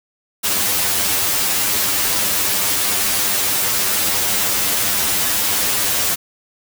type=noise with comb filter; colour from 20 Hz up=white; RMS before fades=-18 dBFS; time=0.43-6.16 s; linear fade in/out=20 ms; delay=10 ms; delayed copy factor=+0.95; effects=none